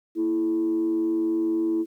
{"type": "tone with frequency modulation", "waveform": "sine", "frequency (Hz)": 329.6, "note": "E4", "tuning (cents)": 0, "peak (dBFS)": -20, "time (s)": [0.15, 1.86], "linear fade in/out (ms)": 50, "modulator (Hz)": 96.1, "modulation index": 0.33, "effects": ["tanh soft clip ceiling -17 dBFS", "10-bit"]}